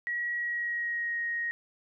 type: tone with pitch glide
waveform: sine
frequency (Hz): 1914 to 1875.7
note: A#6 to A#6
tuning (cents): +45 to +10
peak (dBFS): -29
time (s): 0.07-1.51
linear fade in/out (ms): 0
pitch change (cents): -35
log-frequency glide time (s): 0.33-1.19
effects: none